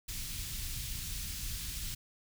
pink band-stop noise, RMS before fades -39 dBFS, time 0.08-1.95 s, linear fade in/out 10 ms, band 110 to 3300 Hz, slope 12 dB/octave, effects none

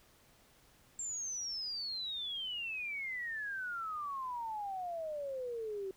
sine exponential sweep, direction down, 7459 to 376.5 Hz, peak -37 dBFS, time 0.99-5.91 s, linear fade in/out 2 ms, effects pink hiss -65 dBFS RMS until 5.96 s

